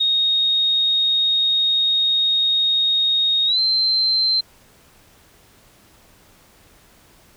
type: tone with pitch glide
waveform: sine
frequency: 3729 to 4114 Hz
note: A#7 to C8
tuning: 0 to -30 cents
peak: -15 dBFS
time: 0-4.41 s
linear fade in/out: 10 ms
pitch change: +170 cents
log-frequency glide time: 3.46-3.59 s
effects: pink hiss -52 dBFS RMS until 7.36 s